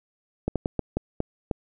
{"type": "slowing click train", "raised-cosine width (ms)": 2, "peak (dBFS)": -11, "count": 7, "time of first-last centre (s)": [0.48, 1.512], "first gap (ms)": 77, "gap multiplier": 1.32, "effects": []}